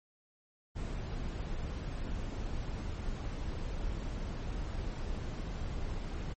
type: noise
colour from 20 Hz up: brown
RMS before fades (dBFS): -37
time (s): 0.75-6.34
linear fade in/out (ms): 20
effects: MP3 32 kbps